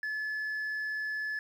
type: tone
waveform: sine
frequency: 1722 Hz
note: A6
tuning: 38 cents flat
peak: -29 dBFS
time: 0.03-1.39 s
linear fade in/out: 2 ms
effects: tanh soft clip ceiling -31 dBFS + 10-bit